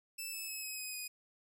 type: tone with pitch steps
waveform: 10% pulse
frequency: 2640 / 2608 / 2577 / 2546 / 2515 / 2485 Hz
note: E7 / E7 / E7 / D#7 / D#7 / D#7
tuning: +2 / -19 / -40 / +39 / +18 / -3 cents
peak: -32 dBFS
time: 0.18-1.08 s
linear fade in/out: 10 ms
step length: 150 ms
effects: none